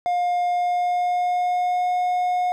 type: tone with pitch glide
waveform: triangle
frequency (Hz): 710 to 722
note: F5 to F#5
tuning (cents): +28 to -43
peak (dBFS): -17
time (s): 0.06-2.52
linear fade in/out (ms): 0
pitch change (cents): +29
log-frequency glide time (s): 0.48-1.9
effects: none